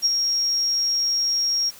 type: tone with ADSR envelope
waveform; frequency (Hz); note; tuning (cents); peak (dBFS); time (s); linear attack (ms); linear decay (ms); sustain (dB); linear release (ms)
sine; 5588; F8; 0; -14; 0.02-1.71; 35; 25; -5; 27
effects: white hiss -45 dBFS RMS until 1.79 s